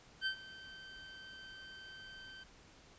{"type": "tone with ADSR envelope", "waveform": "25% pulse", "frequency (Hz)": 1549, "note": "G6", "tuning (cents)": -21, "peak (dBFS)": -28, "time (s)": [0.21, 2.44], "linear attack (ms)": 52, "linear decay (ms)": 88, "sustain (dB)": -18, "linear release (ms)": 12, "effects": ["pink hiss -61 dBFS RMS until 2.98 s", "resampled to 16000 Hz"]}